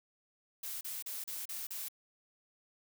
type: noise bursts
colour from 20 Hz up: blue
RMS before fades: -41 dBFS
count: 6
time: 0.63-1.885 s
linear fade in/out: 5 ms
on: 180 ms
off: 35 ms
effects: none